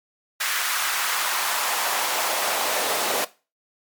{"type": "noise with high-pass filter sweep", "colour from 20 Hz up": "pink", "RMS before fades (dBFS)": -24, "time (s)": [0.4, 3.25], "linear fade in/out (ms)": 10, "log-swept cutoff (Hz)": [1500, 500], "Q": 1.5, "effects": ["noise-tail reverb RT60 0.3 s tail -18 dB re dry", "MP3 96 kbps"]}